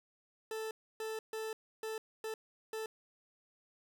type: tone bursts at uneven times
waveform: 40% pulse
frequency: 440 Hz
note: A4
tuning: in tune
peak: -37 dBFS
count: 6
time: 0.51-0.71 / 1-1.19 / 1.33-1.53 / 1.83-1.98 / 2.24-2.34 / 2.73-2.86 s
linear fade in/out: 2 ms
effects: none